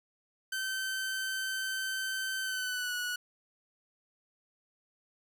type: tone with pitch glide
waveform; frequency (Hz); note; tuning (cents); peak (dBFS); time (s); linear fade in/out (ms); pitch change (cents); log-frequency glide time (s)
sawtooth; 1542 to 1468.1; G6 to F#6; -29 to -14; -29; 0.52-3.16; 5; -85; 2.42-2.94
effects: none